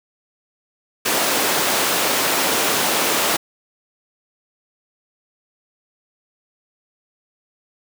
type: high-pass noise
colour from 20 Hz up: pink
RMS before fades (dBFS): -19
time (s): 1.05-3.37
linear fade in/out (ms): 10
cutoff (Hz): 350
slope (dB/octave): 12
effects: none